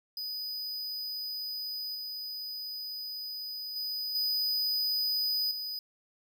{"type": "tone with level steps", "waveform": "square", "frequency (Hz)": 4978, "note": "D#8", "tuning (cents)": 0, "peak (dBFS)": [-35, -37, -33, -28, -35], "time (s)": [0.17, 5.79], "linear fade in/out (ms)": 2, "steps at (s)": [1.95, 3.76, 4.15, 5.51], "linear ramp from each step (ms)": 2, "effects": []}